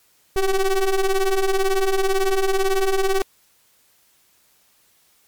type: ring-modulated tone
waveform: square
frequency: 190 Hz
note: F#3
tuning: 46 cents sharp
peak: -14 dBFS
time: 0.36-3.22 s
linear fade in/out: 2 ms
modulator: 199 Hz
effects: white hiss -59 dBFS RMS until 5.27 s + MP3 96 kbps